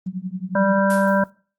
sine tone with tremolo, 185 Hz, F#3, in tune, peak -21 dBFS, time 0.06-0.79 s, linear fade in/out 5 ms, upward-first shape triangle, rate 11 Hz, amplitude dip 100%
harmonic tone, 196 Hz, G3, in tune, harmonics 1 / 3 / 5 / 7 / 8, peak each -19 / -19 / -23 / -30 / -24 dBFS, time 0.55-1.24 s, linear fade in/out 5 ms
blue noise with exponential decay, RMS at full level -27 dBFS, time 0.9-1.3 s, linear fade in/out 2 ms, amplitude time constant 85 ms
effects noise-tail reverb RT60 0.4 s tail -23 dB re dry + Opus 32 kbps

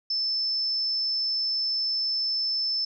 sine tone, 5274 Hz, E8, in tune, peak -24 dBFS, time 0.1-2.85 s, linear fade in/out 5 ms, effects none

